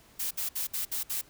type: noise bursts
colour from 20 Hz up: blue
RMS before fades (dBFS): -32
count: 6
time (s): 0.19-1.215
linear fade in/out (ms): 10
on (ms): 120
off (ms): 61
effects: pink hiss -58 dBFS RMS until 1.29 s